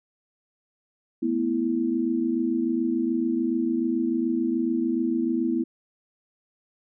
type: chord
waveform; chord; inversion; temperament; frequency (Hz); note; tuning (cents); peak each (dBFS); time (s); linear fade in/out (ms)
sine; A suspended second; none; equal; 220 / 246.9 / 329.6; A3 / B3 / E4; 0 / 0 / 0; -31 / -25 / -25; 1.22-5.64; 10
effects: none